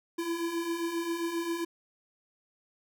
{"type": "beating tone pair", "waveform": "square", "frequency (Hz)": [331, 338.5], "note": ["E4", "E4"], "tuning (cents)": [7, 46], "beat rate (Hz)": 7.5, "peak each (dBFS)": [-38, -32], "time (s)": [0.18, 1.65], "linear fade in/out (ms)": 10, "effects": []}